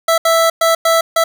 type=tone bursts at uneven times; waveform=25% pulse; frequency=659.3 Hz; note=E5; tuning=in tune; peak=-6 dBFS; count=5; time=0.08-0.18 / 0.25-0.5 / 0.61-0.75 / 0.85-1.01 / 1.16-1.24 s; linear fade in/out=5 ms; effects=none